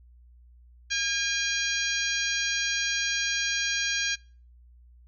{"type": "harmonic tone with a mistuned harmonic", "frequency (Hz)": 812, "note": "G#5", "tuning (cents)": -39, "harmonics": [2, 3, 4, 5, 6, 7, 8], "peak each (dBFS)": [-30, -32, -33, -34, -35, -35, -36], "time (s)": [0.9, 4.16], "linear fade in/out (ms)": 20, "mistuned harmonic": 6, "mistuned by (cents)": -77, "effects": ["noise-tail reverb RT60 0.4 s tail -25 dB re dry", "added 60 Hz sine -51 dBFS peak until 5.07 s"]}